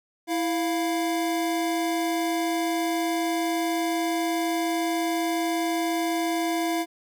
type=tone pair together; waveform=square; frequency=329.6 / 698.5 Hz; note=E4 / F5; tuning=0 / 0 cents; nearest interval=octave + minor second; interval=1300 cents; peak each=-26 / -29 dBFS; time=0.27-6.86 s; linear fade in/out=50 ms; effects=none